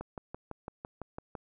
click train, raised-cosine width 1 ms, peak -25 dBFS, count 9, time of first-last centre 0.01-1.352 s, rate 5.96 Hz, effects none

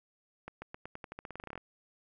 accelerating click train, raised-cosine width 0.5 ms, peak -27 dBFS, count 18, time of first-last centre 0.48-1.577 s, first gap 140 ms, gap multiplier 0.89, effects none

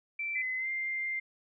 sine tone, 2338 Hz, D7, 8 cents flat, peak -32 dBFS, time 0.19-0.42 s, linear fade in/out 5 ms
sine tone with pitch glide, 2034 to 2098 Hz, C7 to C7, -50 to +4 cents, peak -31 dBFS, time 0.35-1.2 s, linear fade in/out 10 ms, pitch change +54 cents, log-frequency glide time 0.57-0.68 s
effects none

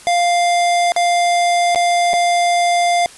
square tone with dropouts, 698.5 Hz, F5, in tune, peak -13 dBFS, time 0.07-3.06 s, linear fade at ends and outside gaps 0 ms, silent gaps 0.92-0.963 / 1.748-1.758 / 2.133-2.138 s, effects white hiss -40 dBFS RMS until 3.17 s + resampled to 24000 Hz

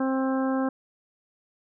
harmonic tone, 264.3 Hz, C4, 18 cents sharp, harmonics 1 / 2 / 3 / 4 / 5 / 6, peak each -24 / -30 / -34 / -36 / -38 / -40 dBFS, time 0-0.69 s, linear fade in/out 5 ms, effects none

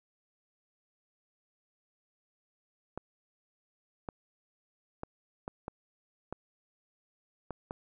clicks, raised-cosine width 1 ms, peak -23 dBFS, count 8, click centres 2.976 / 4.088 / 5.034 / 5.479 / 5.681 / 6.326 / 7.507 / 7.709 s, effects none

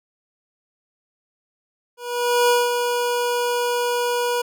25% pulse tone with ADSR envelope, 484.1 Hz, B4, 35 cents flat, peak -10 dBFS, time 1.97-4.42 s, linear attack 520 ms, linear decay 200 ms, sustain -6 dB, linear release 9 ms, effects none

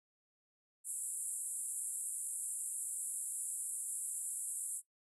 white band-pass noise, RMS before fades -41 dBFS, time 0.84-4.82 s, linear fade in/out 50 ms, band 7700 to 11000 Hz, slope 96 dB/octave, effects noise-tail reverb RT60 0.1 s tail -17 dB re dry

